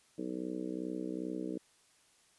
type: harmonic tone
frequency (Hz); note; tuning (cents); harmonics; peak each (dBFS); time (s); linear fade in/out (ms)
62.5; B1; +21; 3 / 4 / 5 / 6 / 7 / 8 / 9; -44 / -43 / -39 / -48 / -44 / -49 / -52; 0.18-1.58; 5
effects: white hiss -67 dBFS RMS until 2.38 s + resampled to 24000 Hz